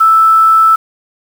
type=tone with quantisation; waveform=sine; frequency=1318.5 Hz; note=E6; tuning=in tune; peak=-4 dBFS; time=0-0.76 s; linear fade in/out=10 ms; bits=5; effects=none